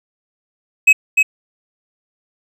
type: tone with echo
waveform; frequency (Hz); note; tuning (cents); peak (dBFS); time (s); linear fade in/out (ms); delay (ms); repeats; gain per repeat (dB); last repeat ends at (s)
triangle; 2556; D#7; +46; -3; 0.87-0.93; 10; 300; 1; -4; 1.23
effects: none